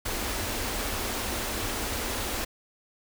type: band-stop noise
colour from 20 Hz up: pink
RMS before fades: -31 dBFS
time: 0.05-2.45 s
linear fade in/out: 10 ms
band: 110 to 200 Hz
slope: 96 dB/octave
effects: none